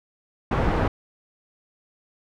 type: low-pass noise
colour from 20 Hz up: pink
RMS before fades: -22 dBFS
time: 0.51-0.88 s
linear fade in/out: 5 ms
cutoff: 1300 Hz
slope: 12 dB/octave
effects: none